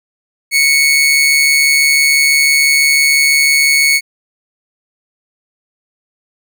sawtooth tone with amplitude modulation, 2210 Hz, C#7, 6 cents flat, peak -3 dBFS, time 0.51-4.01 s, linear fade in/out 50 ms, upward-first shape sine, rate 146 Hz, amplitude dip 40%, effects none

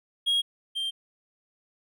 triangle tone pair in turn, 3281 / 3169 Hz, G#7 / G7, -22 / +18 cents, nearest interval minor second, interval 60 cents, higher first, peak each -20 / -26 dBFS, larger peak first, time 0.26-0.42 / 0.75-0.91 s, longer neither, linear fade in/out 20 ms, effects none

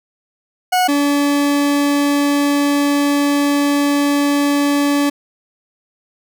40% pulse tone pair in turn, 732 / 286.5 Hz, F#5 / D4, -19 / -43 cents, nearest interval octave + major third, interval 1624 cents, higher first, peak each -11 / -12 dBFS, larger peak first, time 0.72-0.88 / 0.88-5.1 s, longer second, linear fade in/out 10 ms, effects none

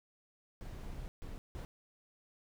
brown noise bursts at uneven times, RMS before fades -44 dBFS, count 3, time 0.61-1.08 / 1.22-1.38 / 1.55-1.65 s, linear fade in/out 0 ms, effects none

